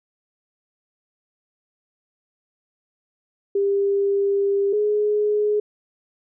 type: tone pair in turn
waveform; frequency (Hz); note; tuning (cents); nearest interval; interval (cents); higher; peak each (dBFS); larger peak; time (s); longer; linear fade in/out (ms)
sine; 398.7 / 418.9; G4 / G#4; +29 / +15; minor second; 86; second; -17; neither; 3.55-4.73 / 4.73-5.6; first; 5
effects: none